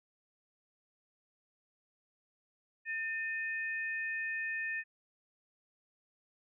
sine tone pair together, 1800 / 2503 Hz, A6 / D#7, +39 / +10 cents, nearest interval tritone, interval 571 cents, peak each -35 / -40 dBFS, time 2.85-4.84 s, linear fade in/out 50 ms, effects none

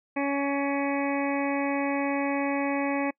harmonic tone, 280.2 Hz, C#4, 19 cents sharp, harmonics 1 / 2 / 3 / 4 / 6 / 7 / 8 / 9, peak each -27 / -31 / -33 / -37 / -40 / -38 / -37 / -39 dBFS, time 0.16-3.11 s, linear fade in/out 10 ms, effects noise-tail reverb RT60 0.1 s tail -25 dB re dry

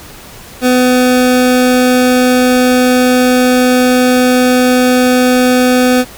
25% pulse tone, 251.4 Hz, B3, 31 cents sharp, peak -3 dBFS, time 0.61-6.05 s, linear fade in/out 50 ms, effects pink hiss -33 dBFS RMS until 6.17 s

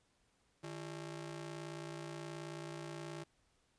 sawtooth ring-modulated tone, 246.9 Hz, B3, in tune, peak -37 dBFS, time 0.63-3.24 s, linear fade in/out 10 ms, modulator 94.1 Hz, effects pink hiss -75 dBFS RMS until 3.78 s + resampled to 22050 Hz

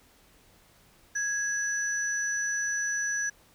sine tone pair together, 1661.2 / 5940 Hz, G#6 / F#8, 0 / +6 cents, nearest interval octave + minor seventh, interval 2206 cents, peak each -28 / -31 dBFS, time 1.15-3.3 s, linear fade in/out 10 ms, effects tanh soft clip ceiling -19 dBFS + pink hiss -60 dBFS RMS until 3.54 s

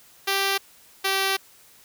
5% pulse tone pair in turn, 392 / 387.7 Hz, G4 / G4, 0 / -19 cents, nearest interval unison, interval 19 cents, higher first, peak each -10 dBFS, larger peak neither, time 0.27-0.58 / 1.04-1.37 s, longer second, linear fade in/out 10 ms, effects white hiss -53 dBFS RMS until 1.84 s

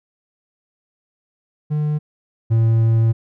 triangle tone pair in turn, 150.5 / 113.28 Hz, D3 / A#2, +43 / -49 cents, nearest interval perfect fourth, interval 492 cents, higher first, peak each -15 / -10 dBFS, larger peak second, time 1.7-1.99 / 2.5-3.13 s, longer second, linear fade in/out 20 ms, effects none

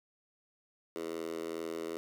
10% pulse tone with high-pass filter, 82.41 Hz, E2, in tune, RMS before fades -39 dBFS, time 0.96-1.97 s, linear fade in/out 0 ms, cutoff 380 Hz, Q 2.9, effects none

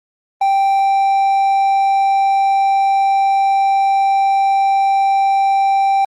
triangle tone, 784 Hz, G5, in tune, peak -9 dBFS, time 0.41-6.05 s, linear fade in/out 5 ms, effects Opus 24 kbps

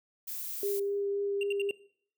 violet noise, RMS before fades -38 dBFS, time 0.27-0.8 s, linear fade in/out 10 ms
sine tone with vibrato, 401.6 Hz, G4, 42 cents sharp, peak -29 dBFS, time 0.63-1.71 s, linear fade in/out 2 ms, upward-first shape triangle, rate 3.8 Hz, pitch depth 10 cents each way
triangle tone bursts, 2769 Hz, F7, 15 cents flat, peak -31 dBFS, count 4, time 1.41-1.711 s, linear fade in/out 2 ms, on 22 ms, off 71 ms
effects noise-tail reverb RT60 0.6 s tail -19 dB re dry

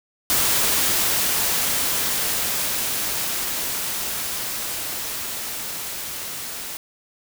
white noise with level ramp, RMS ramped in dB -19 to -32 dBFS, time 0.3-6.77 s, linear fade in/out 0 ms, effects none

